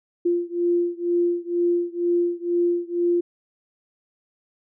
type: beating tone pair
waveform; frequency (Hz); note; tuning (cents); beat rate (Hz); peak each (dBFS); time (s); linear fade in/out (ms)
sine; 346.7 / 348.8; F4 / F4; -13 / -2; 2.1; -22 / -23; 0.25-3.21; 10
effects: none